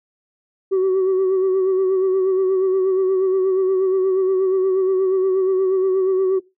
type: tone with vibrato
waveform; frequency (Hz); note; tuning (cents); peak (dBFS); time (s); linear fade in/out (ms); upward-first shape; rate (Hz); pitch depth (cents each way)
sine; 378.2; F#4; +38; -12; 0.71-6.4; 20; sine; 8.4; 37
effects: noise-tail reverb RT60 0.2 s tail -18 dB re dry + tanh soft clip ceiling -13 dBFS

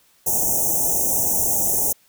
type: band-stop noise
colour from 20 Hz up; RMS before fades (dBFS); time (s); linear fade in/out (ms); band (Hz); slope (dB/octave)
white; -20; 0.26-1.93; 10; 890 to 5800; 96
effects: white hiss -58 dBFS RMS until 2.08 s

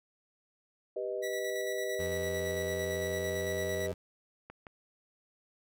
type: chord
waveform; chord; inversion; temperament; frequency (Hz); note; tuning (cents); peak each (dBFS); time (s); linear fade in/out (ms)
sine; G augmented; none; equal with one note detuned; 392 / 492.5 / 622.3; G4 / B4 / D#5; 0 / -5 / 0; -37; 0.96-3.92; 5
type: tone with tremolo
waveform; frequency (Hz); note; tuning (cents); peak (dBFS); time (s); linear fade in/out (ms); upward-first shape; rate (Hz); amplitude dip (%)
sawtooth; 1950; B6; -23; -34; 1.22-3.88; 20; square; 8.9; 35
type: tone with pitch glide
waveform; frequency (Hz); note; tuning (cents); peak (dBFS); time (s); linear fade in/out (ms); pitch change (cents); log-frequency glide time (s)
25% pulse; 87 to 89.14; F2 to F2; -6 to +36; -35; 1.99-3.94; 5; +42; 2.69-3.8
type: clicks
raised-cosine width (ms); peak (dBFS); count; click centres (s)
0.5; -31; 2; 4.5 / 4.668
effects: none

